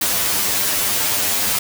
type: noise with comb filter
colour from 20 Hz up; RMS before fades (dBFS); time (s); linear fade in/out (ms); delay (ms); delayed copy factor
white; -19; 0.01-1.59; 5; 10; +1
effects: none